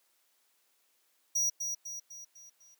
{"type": "tone with echo", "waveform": "square", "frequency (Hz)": 5780, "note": "F#8", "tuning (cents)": -41, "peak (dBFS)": -27, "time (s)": [1.35, 1.5], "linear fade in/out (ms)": 10, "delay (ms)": 250, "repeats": 5, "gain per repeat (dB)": -6, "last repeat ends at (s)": 2.75, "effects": ["white hiss -72 dBFS RMS until 2.79 s", "high-pass 300 Hz 12 dB/octave"]}